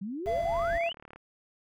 sine exponential sweep, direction up, 182.8 to 3136 Hz, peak -33 dBFS, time 0.01-0.93 s, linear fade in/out 10 ms
triangle tone, 677 Hz, E5, 46 cents sharp, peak -25 dBFS, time 0.26-0.9 s, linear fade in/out 20 ms
brown noise, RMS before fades -40 dBFS, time 0.26-0.78 s, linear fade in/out 0 ms
click train, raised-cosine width 0.5 ms, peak -33 dBFS, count 24, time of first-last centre 0.54-1.16 s, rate 37.1 Hz
effects none

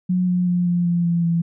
sine tone with pitch steps, 181.7 / 179.41 / 177.14 / 174.9 / 172.69 / 170.51 / 168.36 Hz, F#3 / F3 / F3 / F3 / F3 / F3 / E3, -31 / +47 / +25 / +3 / -19 / -41 / +37 cents, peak -16 dBFS, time 0.09-1.42 s, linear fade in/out 10 ms, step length 190 ms, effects none

